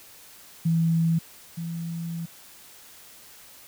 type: tone pair in turn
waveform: sine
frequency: 164.81 / 167.3 Hz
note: E3 / E3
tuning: 0 / +26 cents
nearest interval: unison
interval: 26 cents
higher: second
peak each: -19 / -29 dBFS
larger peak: first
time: 0.65-1.19 / 1.57-2.26 s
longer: second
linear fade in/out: 10 ms
effects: white hiss -49 dBFS RMS until 3.67 s